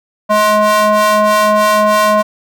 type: ring-modulated tone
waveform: square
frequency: 211.1 Hz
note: G#3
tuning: 29 cents sharp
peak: -6 dBFS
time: 0.29-2.23 s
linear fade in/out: 20 ms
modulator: 846 Hz
effects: none

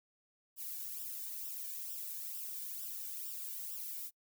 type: noise with flanger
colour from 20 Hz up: violet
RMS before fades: -43 dBFS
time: 0.56-4.11 s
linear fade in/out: 50 ms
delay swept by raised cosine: 0.46 to 1.56 ms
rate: 2.2 Hz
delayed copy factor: -0.8
effects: noise-tail reverb RT60 0.1 s tail -26 dB re dry

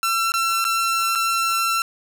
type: tone with dropouts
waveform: sawtooth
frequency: 1349 Hz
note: E6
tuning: 40 cents sharp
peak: -15 dBFS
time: 0.03-1.82 s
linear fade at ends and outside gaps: 1 ms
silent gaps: 0.32-0.339 / 0.643-0.65 / 1.152-1.156 s
effects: none

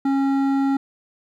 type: tone with hard clipping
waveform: triangle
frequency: 273.6 Hz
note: C#4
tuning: 23 cents flat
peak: -19 dBFS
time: 0.05-0.77 s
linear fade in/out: 5 ms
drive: 14 dB
effects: none

